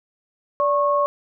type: tone pair together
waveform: sine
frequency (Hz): 580 / 1094.9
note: D5 / C#6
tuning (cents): -22 / -22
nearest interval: major seventh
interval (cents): 1100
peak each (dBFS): -19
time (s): 0.6-1.06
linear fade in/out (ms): 0
effects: none